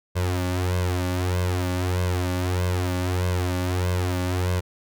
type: tone with flanger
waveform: sawtooth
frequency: 90.4 Hz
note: F#2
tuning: 40 cents flat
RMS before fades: -24 dBFS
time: 0.15-4.61 s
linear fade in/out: 20 ms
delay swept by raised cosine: 1.9 to 3.5 ms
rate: 1.6 Hz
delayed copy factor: +0.9
effects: none